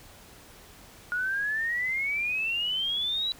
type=exponential sweep; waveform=sine; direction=up; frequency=1436 to 3955 Hz; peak=-26 dBFS; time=1.12-3.32 s; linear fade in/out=0 ms; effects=pink hiss -51 dBFS RMS until 3.39 s